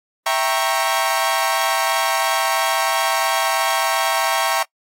sawtooth chord, E diminished seventh, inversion none, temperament equal with one note detuned, 659.3 / 784 / 932.3 / 1099.8 Hz, E5 / G5 / Bb5 / Db6, 0 / 0 / 0 / -14 cents, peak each -19 dBFS, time 0.26-4.63 s, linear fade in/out 5 ms, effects noise-tail reverb RT60 0.1 s tail -24 dB re dry + AAC 48 kbps

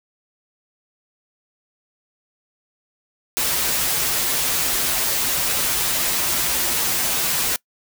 white noise with comb filter, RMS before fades -21 dBFS, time 3.37-7.56 s, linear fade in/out 0 ms, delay 9.9 ms, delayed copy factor -0.65, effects noise-tail reverb RT60 0.1 s tail -24 dB re dry

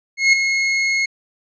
40% pulse tone with ADSR envelope, 2164 Hz, C#7, 42 cents flat, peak -7 dBFS, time 0.17-1.06 s, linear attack 160 ms, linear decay 6 ms, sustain -8 dB, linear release 10 ms, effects resampled to 16000 Hz

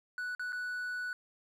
triangle tone with dropouts, 1480 Hz, F#6, in tune, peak -33 dBFS, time 0.18-1.13 s, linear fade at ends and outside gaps 1 ms, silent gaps 0.35-0.395 / 0.523-0.529 s, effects none

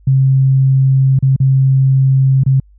sine tone with dropouts, 133.7 Hz, C3, 38 cents sharp, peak -7 dBFS, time 0.07-2.6 s, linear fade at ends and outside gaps 5 ms, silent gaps 1.19-1.225 / 1.363-1.401 / 2.436-2.462 s, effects added 50 Hz sine -42 dBFS peak until 2.78 s

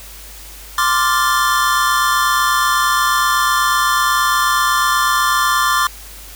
square chord, D minor seventh, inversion third, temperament equal, 1046.5 / 1174.7 / 1396.9 / 1760 Hz, C6 / D6 / F6 / A6, 0 / 0 / 0 / 0 cents, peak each -19 / -17 / -21 / -22 dBFS, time 0.78-5.87 s, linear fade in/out 2 ms, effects added 50 Hz sine -37 dBFS peak until 6.35 s + white hiss -37 dBFS RMS until 6.35 s

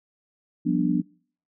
sine chord, G dominant seventh, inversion third, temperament just, 176.4 / 196 / 245 / 294 Hz, F3 / G3 / B3 / D4, +18 / 0 / -14 / +2 cents, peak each -25 / -30 / -25 / -24 dBFS, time 0.65-1.02 s, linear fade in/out 20 ms, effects noise-tail reverb RT60 0.5 s tail -25 dB re dry

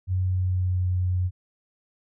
sine tone with pitch glide, 92.5 to 90.96 Hz, F#2 to F#2, 0 to -29 cents, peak -21 dBFS, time 0.07-1.31 s, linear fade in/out 50 ms, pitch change -29 cents, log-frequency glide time 0.24-0.87 s, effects none

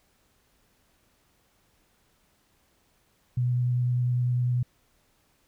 sine tone with vibrato, 123.47 Hz, B2, in tune, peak -22 dBFS, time 3.37-4.63 s, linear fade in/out 5 ms, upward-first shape triangle, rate 10 Hz, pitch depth 13 cents each way, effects pink hiss -67 dBFS RMS until 5.47 s

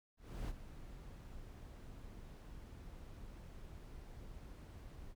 brown noise with ADSR envelope, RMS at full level -41 dBFS, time 0.17-5.15 s, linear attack 320 ms, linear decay 33 ms, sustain -11 dB, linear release 44 ms, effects none

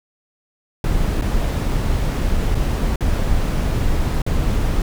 brown noise with dropouts, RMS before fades -18 dBFS, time 0.84-4.82 s, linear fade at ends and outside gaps 2 ms, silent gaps 1.213-1.22 / 2.547-2.551 / 2.959-3.007 / 4.219-4.264 s, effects none

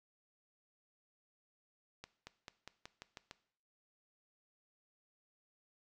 accelerating click train, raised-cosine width 0.2 ms, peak -30 dBFS, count 8, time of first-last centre 2.04-3.311 s, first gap 230 ms, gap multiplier 0.92, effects noise-tail reverb RT60 0.6 s tail -17 dB re dry

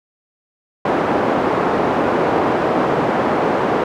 pink band-pass noise, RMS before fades -17 dBFS, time 0.85-3.84 s, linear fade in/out 5 ms, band 290 to 1000 Hz, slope 12 dB/octave, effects none

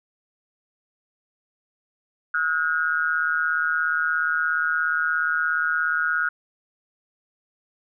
sine tone with amplitude modulation, 1445 Hz, F#6, 41 cents flat, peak -16 dBFS, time 2.34-6.29 s, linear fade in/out 5 ms, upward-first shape sine, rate 157 Hz, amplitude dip 90%, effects none

